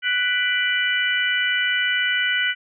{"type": "harmonic tone with a mistuned harmonic", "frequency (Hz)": 495.1, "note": "B4", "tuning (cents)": 4, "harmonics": [3, 4, 5, 6], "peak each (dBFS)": [-22, -24, -28, -24], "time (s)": [0.02, 2.55], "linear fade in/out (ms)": 50, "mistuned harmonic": 5, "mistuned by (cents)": -89, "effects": []}